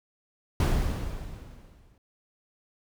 brown noise with exponential decay, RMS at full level -20 dBFS, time 0.6-1.98 s, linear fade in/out 2 ms, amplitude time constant 300 ms, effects none

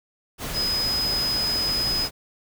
sine tone in noise, 5030 Hz, D#8, 18 cents sharp, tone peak -22 dBFS, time 0.53-2.09 s, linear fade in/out 50 ms, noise pink, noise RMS -31 dBFS, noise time 0.38-2.11 s, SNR +6 dB, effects none

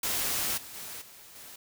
white noise with level steps, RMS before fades -30 / -45 / -41 / -51 / -47 dBFS, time 0.03-1.56 s, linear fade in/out 5 ms, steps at 0.57 / 0.74 / 1.01 / 1.35 s, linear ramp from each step 10 ms, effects none

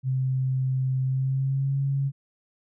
sine tone with pitch glide, 130.81 to 137.87 Hz, C3 to C#3, 0 to -9 cents, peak -22 dBFS, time 0.03-2.12 s, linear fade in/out 50 ms, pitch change +91 cents, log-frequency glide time 1.04-1.78 s, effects none

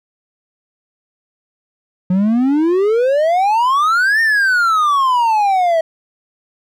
triangle exponential two-way sweep, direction up then down, 178.2 to 1840 to 639 Hz, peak -9 dBFS, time 2.1-5.81 s, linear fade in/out 5 ms, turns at 4.21 s, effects none

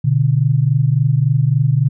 sine tone pair together, 122.84 / 146.4 Hz, B2 / D3, -9 / -5 cents, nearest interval minor third, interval 304 cents, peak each -14 dBFS, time 0.04-1.89 s, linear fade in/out 10 ms, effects none

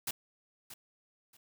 white noise with echo, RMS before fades -35 dBFS, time 0.07-0.11 s, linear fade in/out 5 ms, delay 630 ms, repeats 2, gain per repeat -13 dB, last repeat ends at 1.37 s, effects none

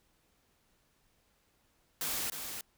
white noise with echo, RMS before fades -35 dBFS, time 2.01-2.3 s, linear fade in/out 2 ms, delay 310 ms, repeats 1, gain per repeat -6 dB, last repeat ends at 2.61 s, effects pink hiss -72 dBFS RMS until 2.77 s

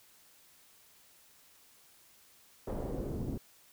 pink noise with low-pass filter sweep, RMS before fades -37 dBFS, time 2.67-3.38 s, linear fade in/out 5 ms, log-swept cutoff 600 to 300 Hz, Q 1.4, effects white hiss -62 dBFS RMS until 3.72 s

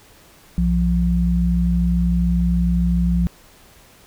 sine tone pair together, 61.73 / 174.61 Hz, B1 / F3, 0 / 0 cents, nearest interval octave + tritone, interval 1800 cents, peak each -18 / -17 dBFS, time 0.58-3.27 s, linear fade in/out 0 ms, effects pink hiss -49 dBFS RMS until 4.06 s

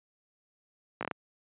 slowing click train, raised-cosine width 0.5 ms, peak -17 dBFS, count 5, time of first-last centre 1.01-1.112 s, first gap 17 ms, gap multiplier 1.28, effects high-pass 150 Hz 12 dB/octave + resampled to 8000 Hz

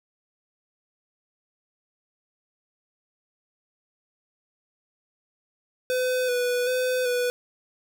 square tone with vibrato, 499.1 Hz, B4, 18 cents sharp, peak -23 dBFS, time 5.9-7.3 s, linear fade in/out 0 ms, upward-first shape square, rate 1.3 Hz, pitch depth 25 cents each way, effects 9-bit

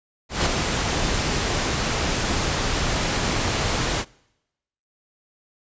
pink noise with ADSR envelope, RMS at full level -19 dBFS, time 0.29-4.05 s, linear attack 170 ms, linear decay 12 ms, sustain -4 dB, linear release 54 ms, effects noise-tail reverb RT60 0.9 s tail -25 dB re dry + resampled to 16000 Hz

